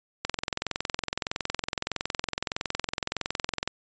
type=click train; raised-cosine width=0.2 ms; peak=-10 dBFS; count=75; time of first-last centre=0.25-3.676 s; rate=21.6 Hz; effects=resampled to 16000 Hz